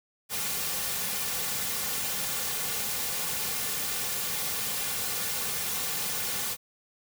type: noise with comb filter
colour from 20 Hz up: white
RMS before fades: -31 dBFS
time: 0.29-6.57 s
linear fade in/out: 50 ms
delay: 3.1 ms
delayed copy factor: -0.6
effects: none